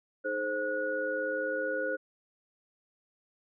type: tone cluster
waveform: sine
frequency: 309.6 / 425.9 / 525 / 1458 Hz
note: D#4 / G#4 / C5 / F#6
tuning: -9 / +44 / +6 / -26 cents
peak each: -40 / -38 / -32 / -34 dBFS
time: 0.24-1.97 s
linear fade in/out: 20 ms
effects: none